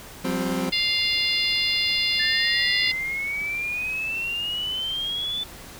30% pulse chord, F suspended second, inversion none, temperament equal with one note detuned, 178.28 / 196 / 261.6 Hz, F3 / G3 / C4, +36 / 0 / 0 cents, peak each -26 / -27 / -24 dBFS, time 0.24-0.7 s, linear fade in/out 10 ms
harmonic tone, 699 Hz, F5, 1 cent sharp, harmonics 3 / 4 / 5 / 6 / 7, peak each -27 / -27 / -27 / -27 / -27 dBFS, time 0.72-2.92 s, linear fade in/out 10 ms
sine exponential sweep, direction up, 1760 to 3520 Hz, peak -25 dBFS, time 2.19-5.44 s, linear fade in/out 10 ms
effects pink hiss -42 dBFS RMS until 5.79 s

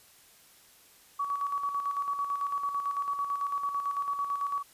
sine tone with tremolo, 1133 Hz, C#6, 37 cents sharp, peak -27 dBFS, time 1.19-4.63 s, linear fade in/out 10 ms, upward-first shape square, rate 9 Hz, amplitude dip 50%, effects white hiss -58 dBFS RMS until 4.73 s + resampled to 32000 Hz

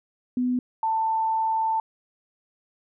sine tone pair in turn, 249.5 / 889.1 Hz, B3 / A5, +18 / +18 cents, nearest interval octave + minor seventh, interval 2200 cents, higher second, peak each -21 dBFS, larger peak neither, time 0.37-0.59 / 0.83-1.8 s, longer second, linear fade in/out 2 ms, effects none

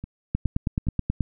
two click trains, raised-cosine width 5 ms, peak -21 / -10 dBFS, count 3 / 9, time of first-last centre 0.04-0.87 / 0.35-1.207 s, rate 2.41 / 9.33 Hz, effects none

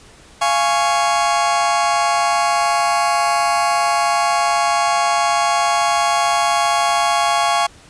40% pulse chord, Db major, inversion first, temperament just, 693 / 831.5 / 1108.7 Hz, F5 / Ab5 / Db6, -14 / +2 / 0 cents, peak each -18 dBFS, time 0.41-7.67 s, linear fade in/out 10 ms, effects pink hiss -45 dBFS RMS until 7.89 s + resampled to 22050 Hz

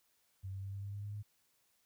sine tone with pitch steps, 95.6 / 96.77 / 97.95 / 99.14 / 100.35 / 101.58 / 102.82 / 104.07 Hz, G2 / G2 / G2 / G2 / G2 / G#2 / G#2 / G#2, -43 / -22 / -1 / +20 / +41 / -38 / -17 / +4 cents, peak -40 dBFS, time 0.43-1.23 s, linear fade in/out 20 ms, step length 100 ms, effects white hiss -75 dBFS RMS until 1.85 s

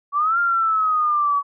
sine exponential two-way sweep, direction up then down, 1126 to 1405 to 1126 Hz, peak -16 dBFS, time 0.12-1.43 s, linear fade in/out 50 ms, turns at 0.39 s, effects none

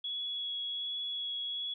sine tone with vibrato, 3360 Hz, G#7, 19 cents sharp, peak -34 dBFS, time 0.04-1.74 s, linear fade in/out 5 ms, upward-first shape sine, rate 1.3 Hz, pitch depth 10 cents each way, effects none

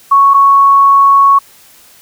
sine tone pair in turn, 1108.7 / 1108.7 Hz, C#6 / C#6, 0 / 0 cents, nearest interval unison, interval 0 cents, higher neither, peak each -3 dBFS, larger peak neither, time 0.11-0.34 / 0.34-1.39 s, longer second, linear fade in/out 10 ms, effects white hiss -42 dBFS RMS until 2.01 s

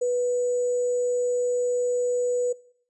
sine tone with sample-and-hold, 492.8 Hz, B4, 4 cents flat, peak -21 dBFS, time 0.01-2.53 s, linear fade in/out 10 ms, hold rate 7350 Hz, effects noise-tail reverb RT60 0.6 s tail -22 dB re dry + resampled to 24000 Hz

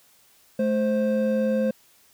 triangle tone pair together, 216 / 523.3 Hz, A3 / C5, -32 / 0 cents, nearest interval octave + minor third, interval 1532 cents, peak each -21 dBFS, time 0.59-1.71 s, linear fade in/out 5 ms, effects white hiss -58 dBFS RMS until 2.13 s

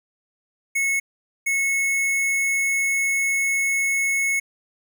square tone pair in turn, 2192 / 2192 Hz, C#7 / C#7, -20 / -20 cents, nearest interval unison, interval 0 cents, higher neither, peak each -20 dBFS, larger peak neither, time 0.75-1 / 1.46-4.4 s, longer second, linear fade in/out 10 ms, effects none

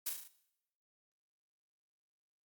blue noise with echo, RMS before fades -35 dBFS, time 0.06-0.1 s, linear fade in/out 10 ms, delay 36 ms, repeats 5, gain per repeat -4 dB, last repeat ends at 0.28 s, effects noise-tail reverb RT60 0.8 s tail -17 dB re dry + Opus 48 kbps

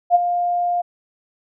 sine tone with ADSR envelope, 704 Hz, F5, 14 cents sharp, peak -7 dBFS, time 0.1-0.82 s, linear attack 50 ms, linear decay 23 ms, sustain -10 dB, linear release 14 ms, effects none

